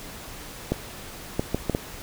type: clicks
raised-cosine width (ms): 2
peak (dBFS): -9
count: 5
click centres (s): 0.72 / 1.395 / 1.546 / 1.697 / 1.749
effects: pink hiss -40 dBFS RMS until 2.02 s